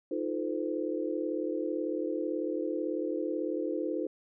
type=chord; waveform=sine; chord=F dominant seventh; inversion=third; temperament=equal with one note detuned; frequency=311.1 / 349.2 / 440 / 512.8 Hz; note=Eb4 / F4 / A4 / C5; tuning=0 / 0 / 0 / -35 cents; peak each=-34 / -35 / -37 / -36 dBFS; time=0.11-4.07 s; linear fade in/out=5 ms; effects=none